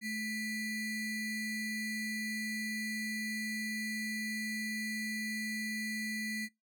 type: ring-modulated tone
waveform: square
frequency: 1096 Hz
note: C#6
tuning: 20 cents flat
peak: -33 dBFS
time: 0.01-6.49 s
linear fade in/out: 50 ms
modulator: 879 Hz
effects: noise-tail reverb RT60 0.2 s tail -24 dB re dry